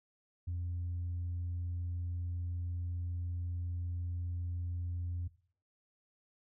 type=tone; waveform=sine; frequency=87.31 Hz; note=F2; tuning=in tune; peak=-33 dBFS; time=0.47-5.28 s; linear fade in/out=10 ms; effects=noise-tail reverb RT60 0.5 s tail -18 dB re dry + tanh soft clip ceiling -32 dBFS